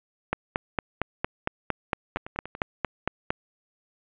two click trains, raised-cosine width 0.5 ms, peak -9 / -22 dBFS, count 14 / 5, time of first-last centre 0.33-3.305 / 2.17-2.551 s, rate 4.37 / 10.5 Hz, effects resampled to 8000 Hz + 7-bit

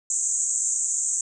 white band-pass noise, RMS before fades -25 dBFS, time 0.1-1.21 s, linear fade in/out 2 ms, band 6500 to 8100 Hz, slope 96 dB/octave, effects none

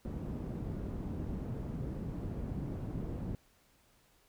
white low-pass noise, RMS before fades -39 dBFS, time 0.05-3.35 s, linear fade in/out 0 ms, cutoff 210 Hz, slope 12 dB/octave, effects pink hiss -68 dBFS RMS until 4.28 s

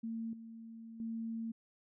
sine tone with level steps, 226.7 Hz, A#3, 48 cents flat, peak -37 / -47 / -37 dBFS, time 0.03-1.52 s, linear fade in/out 10 ms, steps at 0.33 / 1 s, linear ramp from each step 2 ms, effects none

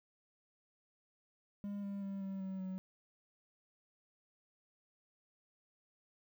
triangle tone with pitch steps, 202.4 / 199.38 / 196.41 / 193.48 / 190.6 / 187.76 Hz, G#3 / G3 / G3 / G3 / G3 / F#3, -44 / +30 / +4 / -22 / -48 / +26 cents, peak -37 dBFS, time 1.64-2.78 s, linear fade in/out 0 ms, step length 190 ms, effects 12-bit

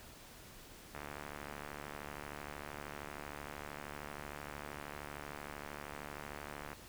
click train, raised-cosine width 0.5 ms, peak -29 dBFS, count 423, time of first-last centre 0.95-6.731 s, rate 73 Hz, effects pink hiss -55 dBFS RMS until 6.88 s

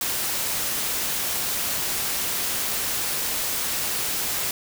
white noise, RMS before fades -26 dBFS, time 0.01-4.51 s, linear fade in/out 2 ms, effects none

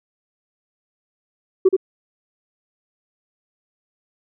sine tone with echo, 378 Hz, F#4, 37 cents sharp, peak -7 dBFS, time 1.65-1.69 s, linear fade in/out 10 ms, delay 76 ms, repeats 1, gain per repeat -5 dB, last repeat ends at 1.766 s, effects tanh soft clip ceiling -5 dBFS

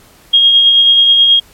sine tone with tremolo, 3258 Hz, G#7, 34 cents flat, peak -3 dBFS, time 0.33-1.4 s, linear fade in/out 10 ms, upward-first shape sine, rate 9.3 Hz, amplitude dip 30%, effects pink hiss -44 dBFS RMS until 1.53 s + MP3 64 kbps

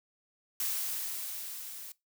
blue noise with level ramp, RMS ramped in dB -32 to -45 dBFS, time 0.6-1.92 s, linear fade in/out 2 ms, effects noise-tail reverb RT60 0.2 s tail -21 dB re dry

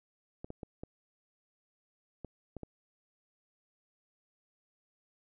clicks, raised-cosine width 2 ms, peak -28 dBFS, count 7, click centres 0.445 / 0.504 / 0.632 / 0.835 / 2.247 / 2.567 / 2.633 s, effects none

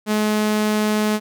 sawtooth tone, 212.8 Hz, G#3, 42 cents sharp, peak -13 dBFS, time 0.06-1.2 s, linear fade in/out 50 ms, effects none

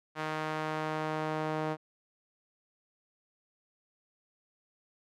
sawtooth tone with band-pass filter sweep, 155.56 Hz, D#3, in tune, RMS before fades -34 dBFS, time 0.15-1.77 s, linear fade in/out 50 ms, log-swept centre 1300 to 700 Hz, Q 0.85, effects none

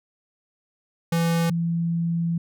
square / sine tone pair in turn, 167.4 / 168.28 Hz, E3 / E3, +27 / +36 cents, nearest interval unison, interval 9 cents, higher second, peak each -20 / -21 dBFS, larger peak first, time 1.12-1.5 / 1.5-2.38 s, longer second, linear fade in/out 5 ms, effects none

